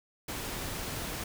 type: noise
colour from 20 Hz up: pink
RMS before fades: -37 dBFS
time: 0.28-1.24 s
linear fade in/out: 5 ms
effects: none